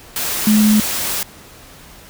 sine tone in noise, 213 Hz, G#3, 44 cents sharp, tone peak -9 dBFS, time 0.47-0.8 s, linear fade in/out 2 ms, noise white, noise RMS -21 dBFS, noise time 0.16-1.23 s, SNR +9 dB, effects pink hiss -41 dBFS RMS until 2.09 s

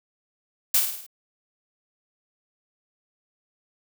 blue noise with echo, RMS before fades -19 dBFS, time 0.74-0.8 s, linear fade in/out 5 ms, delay 53 ms, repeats 5, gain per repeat -5 dB, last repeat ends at 1.065 s, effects none

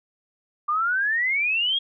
sine exponential sweep, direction up, 1174.7 to 3322 Hz, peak -20 dBFS, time 0.68-1.79 s, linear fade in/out 10 ms, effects none

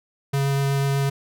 square tone with vibrato, 138.59 Hz, C#3, in tune, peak -20 dBFS, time 0.33-1.1 s, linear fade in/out 10 ms, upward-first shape triangle, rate 8.1 Hz, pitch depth 9 cents each way, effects none

